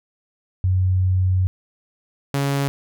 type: tone pair in turn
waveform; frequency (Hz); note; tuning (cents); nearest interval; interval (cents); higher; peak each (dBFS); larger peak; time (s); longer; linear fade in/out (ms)
sine / sawtooth; 92.7 / 139.66; F#2 / C#3; +4 / +13; perfect fifth; 709; second; -15; neither; 0.64-1.47 / 2.34-2.68; first; 0
effects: none